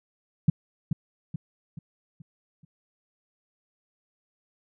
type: tone with echo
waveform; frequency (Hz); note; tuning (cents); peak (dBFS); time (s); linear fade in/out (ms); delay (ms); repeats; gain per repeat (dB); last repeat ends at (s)
sine; 155.56; D#3; 0; -13; 0.48-0.5; 5; 430; 5; -7; 2.65
effects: none